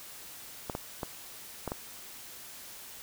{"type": "clicks", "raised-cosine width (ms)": 1, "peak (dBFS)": -19, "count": 5, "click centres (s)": [0.698, 0.751, 1.032, 1.677, 1.719], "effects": ["white hiss -47 dBFS RMS until 3.02 s"]}